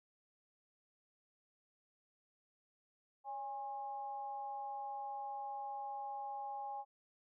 sine tone with amplitude modulation, 820 Hz, G#5, 22 cents flat, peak -38 dBFS, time 3.24-6.85 s, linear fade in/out 50 ms, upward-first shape sine, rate 255 Hz, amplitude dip 60%, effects none

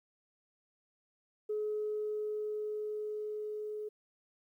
sine tone with level ramp, 424.4 Hz, G#4, 38 cents sharp, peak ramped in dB -31 to -37 dBFS, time 1.49-3.89 s, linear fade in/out 10 ms, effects tanh soft clip ceiling -27 dBFS + 12-bit

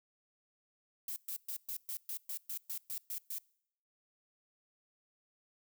violet noise bursts, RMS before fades -40 dBFS, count 12, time 1.08-3.384 s, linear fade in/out 2 ms, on 82 ms, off 120 ms, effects noise-tail reverb RT60 0.7 s tail -25 dB re dry

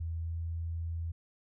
sine tone with pitch glide, 82.41 to 83.08 Hz, E2 to E2, 0 to +14 cents, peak -33 dBFS, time 0-1.12 s, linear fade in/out 10 ms, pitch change +14 cents, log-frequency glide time 0.21-0.36 s, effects none

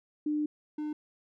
sine / triangle tone pair in turn, 300 / 301.9 Hz, D4 / D4, +37 / +48 cents, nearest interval unison, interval 11 cents, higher second, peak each -27 / -30 dBFS, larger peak first, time 0.26-0.46 / 0.78-0.93 s, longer first, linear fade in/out 5 ms, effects none

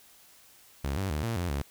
sawtooth tone with pitch steps, 69.3 / 96.8 / 75.3 / 115.2 / 88.2 / 70.6 Hz, C#2 / G2 / D2 / A#2 / F2 / C#2, 0 / -21 / +44 / -20 / +18 / +32 cents, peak -25 dBFS, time 0.84-1.62 s, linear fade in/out 5 ms, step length 130 ms, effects white hiss -57 dBFS RMS until 1.7 s

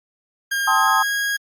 40% pulse tone with pitch glide, 1614 to 1642.2 Hz, G#6 to G#6, -50 to -20 cents, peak -19 dBFS, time 0.51-1.37 s, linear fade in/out 10 ms, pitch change +30 cents, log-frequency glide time 0.69-0.89 s
sine chord, A half-diminished seventh, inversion third, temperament equal with one note detuned, 784 / 880 / 1046.5 / 1262.6 Hz, G5 / A5 / C6 / Eb6, 0 / 0 / 0 / +25 cents, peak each -23 / -21 / -21 / -19 dBFS, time 0.67-1.03 s, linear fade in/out 10 ms
effects Opus 32 kbps

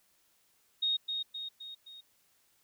sine tone with echo, 3729 Hz, A#7, in tune, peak -27 dBFS, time 0.82-0.97 s, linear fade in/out 10 ms, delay 260 ms, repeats 4, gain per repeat -5 dB, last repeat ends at 2.01 s, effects white hiss -70 dBFS RMS until 2.63 s

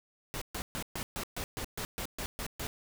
pink noise bursts, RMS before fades -37 dBFS, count 12, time 0.34-2.67 s, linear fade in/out 0 ms, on 75 ms, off 130 ms, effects none

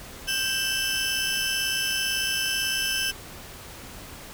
30% pulse tone cluster, 1574 / 2654 / 3017 / 5250 Hz, G6 / E7 / F#7 / E8, +7 / +11 / +33 / -8 cents, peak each -27 dBFS, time 0.27-3.12 s, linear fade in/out 20 ms, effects pink hiss -42 dBFS RMS until 4.33 s

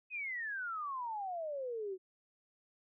sine exponential sweep, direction down, 2552 to 363.7 Hz, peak -37 dBFS, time 0.1-1.98 s, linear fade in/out 50 ms, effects none

